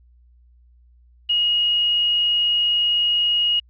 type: tone with quantisation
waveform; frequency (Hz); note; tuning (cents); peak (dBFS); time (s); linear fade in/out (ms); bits
sine; 2881; F#7; -47; -16; 1.29-3.6; 10; 7
effects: added 60 Hz sine -50 dBFS peak until 3.69 s + resampled to 11025 Hz